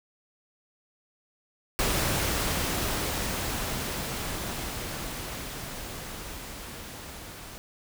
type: noise with level ramp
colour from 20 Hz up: pink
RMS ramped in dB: -26 to -43 dBFS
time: 1.79-7.58 s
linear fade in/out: 0 ms
effects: none